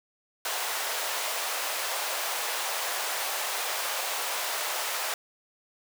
pink high-pass noise, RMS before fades -31 dBFS, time 0.45-5.14 s, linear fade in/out 2 ms, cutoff 580 Hz, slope 24 dB/octave, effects none

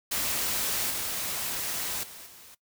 white noise with level steps, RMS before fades -29 / -32 / -45 / -50 dBFS, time 0.11-2.55 s, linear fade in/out 10 ms, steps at 0.9 / 2.03 / 2.26 s, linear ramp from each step 5 ms, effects noise-tail reverb RT60 0.1 s tail -18 dB re dry

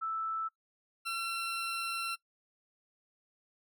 sine / 20% pulse tone pair in turn, 1318.5 / 1354.8 Hz, E6 / E6, 0 / +47 cents, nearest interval unison, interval 47 cents, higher second, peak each -32 / -29 dBFS, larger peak second, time 0.01-0.49 / 1.05-2.16 s, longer second, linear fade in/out 20 ms, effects noise-tail reverb RT60 0.1 s tail -19 dB re dry

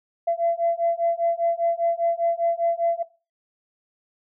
sine beating tone pair, 675 / 680 Hz, E5 / F5, +41 / -46 cents, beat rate 5 Hz, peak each -23 dBFS, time 0.27-3.03 s, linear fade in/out 10 ms, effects noise-tail reverb RT60 0.3 s tail -17 dB re dry + tanh soft clip ceiling -13 dBFS

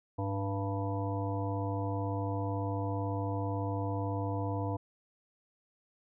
harmonic tone with a mistuned harmonic, 98 Hz, G2, in tune, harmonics 1 / 3 / 5 / 7 / 9 / 10, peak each -33 / -38 / -40 / -41 / -43 / -43 dBFS, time 0.18-4.77 s, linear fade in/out 10 ms, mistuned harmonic 1, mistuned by +81 cents, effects none

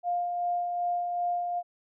sine tone with tremolo, 704 Hz, F5, 14 cents sharp, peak -25 dBFS, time 0.03-1.63 s, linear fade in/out 50 ms, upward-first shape sine, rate 2.6 Hz, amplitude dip 35%, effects none

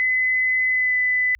sine tone with pitch glide, 2023 to 2002 Hz, B6 to B6, +41 to +23 cents, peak -17 dBFS, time 0-1.35 s, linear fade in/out 0 ms, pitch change -18 cents, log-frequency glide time 0.67-0.96 s, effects added 60 Hz sine -51 dBFS peak until 1.39 s

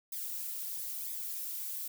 violet noise with flanger, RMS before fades -39 dBFS, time 0.12-1.88 s, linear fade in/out 5 ms, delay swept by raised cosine 0.69 to 4.39 ms, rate 1 Hz, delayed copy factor -0.75, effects none

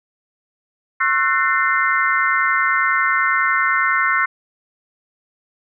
sine tone cluster, 1085 / 1343 / 1493 / 1811 / 2085 Hz, C#6 / E6 / F#6 / A6 / C7, -37 / +32 / +15 / +49 / -7 cents, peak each -21 dBFS, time 1-4.26 s, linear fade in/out 10 ms, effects none

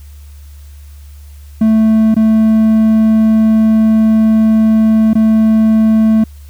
triangle tone with dropouts, 220 Hz, A3, in tune, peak -4 dBFS, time 1.61-6.24 s, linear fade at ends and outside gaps 5 ms, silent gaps 2.144-2.164 / 5.134-5.152 s, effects added 72 Hz sine -31 dBFS peak until 6.49 s + white hiss -48 dBFS RMS until 6.49 s

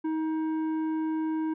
sine tone with tanh clipping, 316.1 Hz, D#4, 27 cents sharp, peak -28 dBFS, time 0.04-1.54 s, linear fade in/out 10 ms, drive 9 dB, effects none

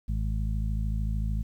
harmonic tone, 53.4 Hz, G#1, 49 cents sharp, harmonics 1 / 2 / 3 / 4, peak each -27 / -33 / -37 / -39 dBFS, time 0.08-1.43 s, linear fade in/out 10 ms, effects 10-bit

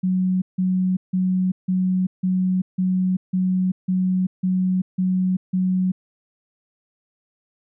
sine tone bursts, 185 Hz, F#3, in tune, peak -17 dBFS, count 11, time 0.03-5.92 s, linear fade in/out 10 ms, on 390 ms, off 160 ms, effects none

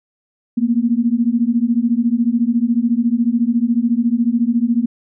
sine beating tone pair, 228.5 / 242.5 Hz, A#3 / B3, -34 / -31 cents, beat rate 14 Hz, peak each -16 dBFS, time 0.57-4.86 s, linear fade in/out 10 ms, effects none

